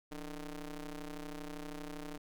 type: ring-modulated tone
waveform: sawtooth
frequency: 153.3 Hz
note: D#3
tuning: 25 cents flat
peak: -35 dBFS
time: 0.11-2.18 s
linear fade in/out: 10 ms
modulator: 137 Hz
effects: none